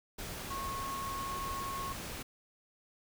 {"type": "tone in noise", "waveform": "sine", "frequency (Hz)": 1093, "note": "C#6", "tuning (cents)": -25, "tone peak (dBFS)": -37, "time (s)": [0.5, 1.93], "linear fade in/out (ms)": 10, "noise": "pink", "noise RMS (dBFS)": -42, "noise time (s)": [0.18, 2.23], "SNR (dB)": 2, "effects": []}